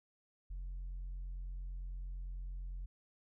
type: tone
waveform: sine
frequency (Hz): 44.45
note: F1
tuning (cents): +31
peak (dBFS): -38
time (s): 0.5-2.86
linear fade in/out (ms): 10
effects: tanh soft clip ceiling -39 dBFS